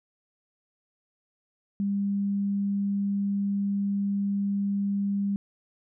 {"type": "tone", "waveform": "sine", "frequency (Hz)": 200, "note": "G3", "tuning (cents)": 35, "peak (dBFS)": -24, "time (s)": [1.8, 5.36], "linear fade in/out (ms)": 0, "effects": []}